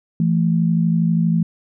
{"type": "tone pair together", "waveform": "sine", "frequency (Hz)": [167.55, 220], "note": ["E3", "A3"], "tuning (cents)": [29, 0], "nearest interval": "perfect fourth", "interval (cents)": 471, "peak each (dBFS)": [-15, -20], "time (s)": [0.2, 1.43], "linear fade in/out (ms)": 2, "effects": []}